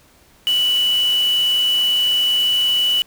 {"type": "tone in noise", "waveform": "sine", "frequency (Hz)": 2960, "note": "F#7", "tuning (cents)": 0, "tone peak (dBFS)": -14, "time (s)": [0.47, 3.02], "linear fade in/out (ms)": 0, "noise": "white", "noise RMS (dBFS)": -32, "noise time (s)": [0.47, 3.02], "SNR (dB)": 15, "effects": ["pink hiss -52 dBFS RMS until 3.06 s"]}